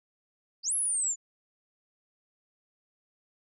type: exponential two-way sweep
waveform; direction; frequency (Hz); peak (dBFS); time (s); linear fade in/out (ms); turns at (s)
sine; up then down; 4435 to 11175 to 6940; -26; 0.63-1.16; 50; 0.74
effects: none